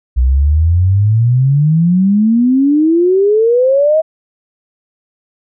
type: exponential sweep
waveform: sine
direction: up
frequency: 60.4 to 646 Hz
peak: -7 dBFS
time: 0.16-4.02 s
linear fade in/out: 20 ms
effects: none